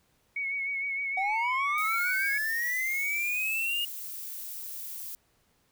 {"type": "tone with vibrato", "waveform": "sine", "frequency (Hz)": 2217, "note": "C#7", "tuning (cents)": 0, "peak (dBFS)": -29, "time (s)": [0.36, 2.38], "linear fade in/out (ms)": 5, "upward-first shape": "triangle", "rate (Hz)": 6.5, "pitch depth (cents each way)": 45}
{"type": "linear sweep", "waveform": "triangle", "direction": "up", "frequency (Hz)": [740, 2870], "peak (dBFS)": -26, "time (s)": [1.17, 3.85], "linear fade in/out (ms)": 5}
{"type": "noise", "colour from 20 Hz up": "violet", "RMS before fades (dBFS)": -39, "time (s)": [1.78, 5.15], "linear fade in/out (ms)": 0}
{"effects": ["pink hiss -69 dBFS RMS until 5.71 s"]}